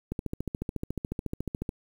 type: click train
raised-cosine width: 3 ms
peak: -18 dBFS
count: 23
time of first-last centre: 0.12-1.691 s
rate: 14 Hz
effects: 8-bit